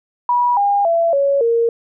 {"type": "tone with pitch steps", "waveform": "sine", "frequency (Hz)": [972, 808, 671.6, 558.3, 464.1], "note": ["B5", "G#5", "E5", "C#5", "A#4"], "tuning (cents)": [-28, -48, 32, 12, -8], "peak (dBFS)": -12, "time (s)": [0.29, 1.69], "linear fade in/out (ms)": 2, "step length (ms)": 280, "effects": []}